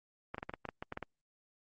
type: clicks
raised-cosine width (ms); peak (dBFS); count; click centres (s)
0.5; -24; 11; 0.345 / 0.382 / 0.429 / 0.495 / 0.538 / 0.653 / 0.689 / 0.825 / 0.924 / 0.974 / 1.027
effects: Opus 32 kbps